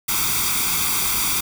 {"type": "noise with comb filter", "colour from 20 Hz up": "white", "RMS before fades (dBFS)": -21, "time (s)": [0.08, 1.41], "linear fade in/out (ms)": 10, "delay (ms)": 0.85, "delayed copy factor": 0.8, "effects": []}